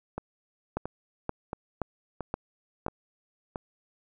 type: two click trains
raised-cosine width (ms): 1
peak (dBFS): -19 / -15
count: 6 / 5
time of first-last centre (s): 0.18-3.558 / 0.77-2.864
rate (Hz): 1.48 / 1.91
effects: none